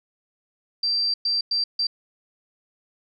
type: tone bursts at uneven times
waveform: sine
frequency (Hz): 4699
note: D8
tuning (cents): 0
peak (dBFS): -20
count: 4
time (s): 0.83-1.14 / 1.25-1.41 / 1.51-1.64 / 1.79-1.87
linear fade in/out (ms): 5
effects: none